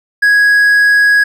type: tone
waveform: triangle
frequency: 1661.2 Hz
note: G#6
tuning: in tune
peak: -4 dBFS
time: 0.22-1.24 s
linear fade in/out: 10 ms
effects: none